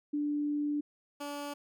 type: tone pair in turn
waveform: sine / 15% pulse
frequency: 293.7 / 288.3 Hz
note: D4 / D4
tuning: 0 / -32 cents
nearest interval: unison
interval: 32 cents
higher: first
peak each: -29 / -31 dBFS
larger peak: first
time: 0.13-0.81 / 1.2-1.54 s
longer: first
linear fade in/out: 10 ms
effects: none